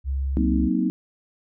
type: tone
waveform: sine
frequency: 67.8 Hz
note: C#2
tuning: 38 cents flat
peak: -22 dBFS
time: 0.04-0.7 s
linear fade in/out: 50 ms
type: chord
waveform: sine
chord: C half-diminished seventh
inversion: second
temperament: just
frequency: 188.37 / 235.5 / 261.6 / 314 Hz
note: Gb3 / Bb3 / C4 / Eb4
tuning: +31 / +18 / 0 / +16 cents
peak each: -25 dBFS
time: 0.37-0.9 s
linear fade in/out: 0 ms
effects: none